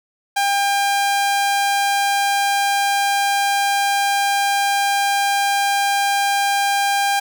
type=tone; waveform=sawtooth; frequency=800 Hz; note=G5; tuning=35 cents sharp; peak=-12 dBFS; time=0.36-7.2 s; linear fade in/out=10 ms; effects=none